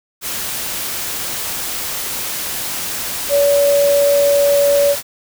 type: tone in noise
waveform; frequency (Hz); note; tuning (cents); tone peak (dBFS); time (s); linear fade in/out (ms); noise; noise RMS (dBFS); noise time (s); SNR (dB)
sine; 569; C#5; +45; -10; 3.29-4.96; 50; white; -23; 0.21-5.03; +10
effects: none